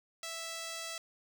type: tone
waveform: 5% pulse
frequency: 659 Hz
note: E5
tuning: 1 cent flat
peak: -28 dBFS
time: 0.23-0.98 s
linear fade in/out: 2 ms
effects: none